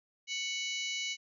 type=harmonic tone with a mistuned harmonic; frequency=740 Hz; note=F#5; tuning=in tune; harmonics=3 / 4 / 5 / 6 / 7 / 8 / 9; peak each=-38 / -38 / -42 / -47 / -49 / -43 / -45 dBFS; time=0.27-1.17 s; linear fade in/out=50 ms; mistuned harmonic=5; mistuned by=+110 cents; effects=none